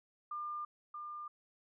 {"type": "tone with echo", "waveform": "sine", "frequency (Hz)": 1200, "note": "D6", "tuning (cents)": 37, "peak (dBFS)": -38, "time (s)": [0.31, 0.65], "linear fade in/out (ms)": 5, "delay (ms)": 630, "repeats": 1, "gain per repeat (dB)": -4, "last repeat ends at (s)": 1.28, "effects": []}